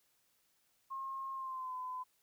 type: tone with pitch glide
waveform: sine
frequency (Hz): 1073 to 1013.9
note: C6 to B5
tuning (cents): +43 to +45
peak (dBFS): -39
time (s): 0.9-2.04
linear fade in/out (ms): 20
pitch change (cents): -98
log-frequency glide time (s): 1.33-1.75
effects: white hiss -75 dBFS RMS until 2.22 s